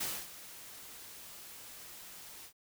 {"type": "noise with ADSR envelope", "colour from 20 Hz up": "white", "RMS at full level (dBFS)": -35, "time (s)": [0, 2.53], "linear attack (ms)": 9, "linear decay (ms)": 260, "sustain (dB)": -15, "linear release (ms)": 81, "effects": []}